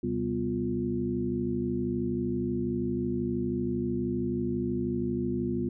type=tone cluster; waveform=sine; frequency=75.5 / 128.8 / 194.7 / 247.4 / 351.1 Hz; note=D2 / C3 / G3 / B3 / F4; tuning=+48 / -27 / -12 / +3 / +9 cents; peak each=-40 / -36 / -34 / -31 / -32 dBFS; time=0.03-5.69 s; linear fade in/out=5 ms; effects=none